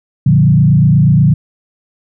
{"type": "tone with frequency modulation", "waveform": "sine", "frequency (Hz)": 146.83, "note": "D3", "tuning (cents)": 0, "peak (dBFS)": -5, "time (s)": [0.26, 1.34], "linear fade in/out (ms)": 5, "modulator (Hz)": 28.3, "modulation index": 1.2, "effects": []}